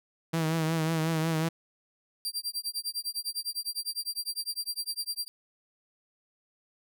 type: tone with vibrato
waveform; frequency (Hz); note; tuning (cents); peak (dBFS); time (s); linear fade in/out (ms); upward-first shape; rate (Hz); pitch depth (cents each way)
sawtooth; 161.1; E3; -39; -22; 0.33-1.49; 10; triangle; 5.5; 56
type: tone with tremolo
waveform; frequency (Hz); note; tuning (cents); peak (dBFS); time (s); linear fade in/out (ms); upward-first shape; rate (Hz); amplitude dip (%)
sawtooth; 4723; D8; +9; -26; 2.25-5.28; 0; sine; 9.9; 100
effects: none